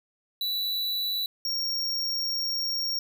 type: tone pair in turn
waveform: square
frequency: 3951 / 5555 Hz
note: B7 / F8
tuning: 0 / -10 cents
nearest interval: tritone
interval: 590 cents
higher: second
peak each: -27 dBFS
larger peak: neither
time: 0.41-1.26 / 1.45-2.99 s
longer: second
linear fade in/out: 2 ms
effects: 11-bit